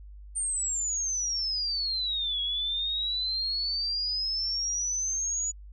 sine exponential two-way sweep, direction down then up, 8950 to 3322 to 6910 Hz, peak -27 dBFS, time 0.35-5.52 s, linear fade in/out 20 ms, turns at 2.41 s, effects added 50 Hz sine -43 dBFS peak until 5.72 s

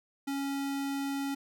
square tone, 277.2 Hz, C#4, in tune, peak -32 dBFS, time 0.27-1.35 s, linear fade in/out 10 ms, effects none

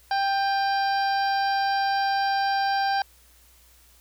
harmonic tone with a mistuned harmonic, 788 Hz, G5, 9 cents sharp, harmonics 1 / 2 / 3 / 4 / 5 / 6 / 7, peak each -22 / -29 / -41 / -41 / -40 / -35 / -42 dBFS, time 0.11-3.02 s, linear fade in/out 2 ms, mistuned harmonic 3, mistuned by +42 cents, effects added 60 Hz sine -57 dBFS peak until 4 s + white hiss -57 dBFS RMS until 4 s

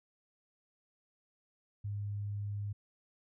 sine tone, 102.3 Hz, G#2, 26 cents flat, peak -35 dBFS, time 1.84-2.73 s, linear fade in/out 10 ms, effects none

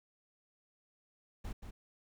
brown noise with echo, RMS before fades -41 dBFS, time 1.44-1.53 s, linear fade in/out 10 ms, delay 180 ms, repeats 1, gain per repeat -6 dB, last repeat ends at 1.71 s, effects none

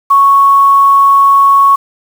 sine tone with quantisation, 1108 Hz, C#6, 1 cent flat, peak -3 dBFS, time 0.1-1.76 s, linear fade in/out 10 ms, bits 5, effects none

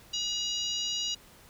harmonic tone, 960 Hz, B5, 49 cents flat, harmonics 3 / 4 / 5 / 6 / 7, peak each -33 / -35 / -37 / -39 / -40 dBFS, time 0.13-1.15 s, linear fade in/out 10 ms, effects pink hiss -55 dBFS RMS until 1.49 s

